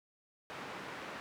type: band-pass noise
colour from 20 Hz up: white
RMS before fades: -45 dBFS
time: 0.5-1.2 s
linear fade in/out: 0 ms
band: 130 to 1700 Hz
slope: 12 dB/octave
effects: none